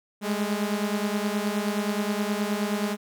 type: beating tone pair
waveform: sawtooth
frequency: 203.9 / 213.4 Hz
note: G#3 / G#3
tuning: -32 / +47 cents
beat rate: 9.5 Hz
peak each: -23 / -25 dBFS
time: 0.21-2.97 s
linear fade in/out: 50 ms
effects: none